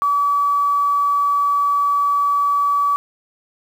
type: tone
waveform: sine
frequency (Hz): 1145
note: D6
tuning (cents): -44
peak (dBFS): -14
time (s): 0.02-2.96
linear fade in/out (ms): 0
effects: 7-bit